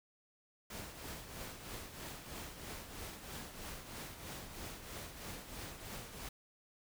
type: noise with tremolo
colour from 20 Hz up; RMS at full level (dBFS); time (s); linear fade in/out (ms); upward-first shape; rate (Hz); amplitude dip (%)
pink; -45; 0.7-6.29; 5; triangle; 3.1; 60
effects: none